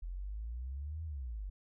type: exponential two-way sweep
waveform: sine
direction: up then down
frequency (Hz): 41.93 to 82.41 to 45.39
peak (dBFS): -38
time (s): 0.02-1.5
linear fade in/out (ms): 10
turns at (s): 1.04
effects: none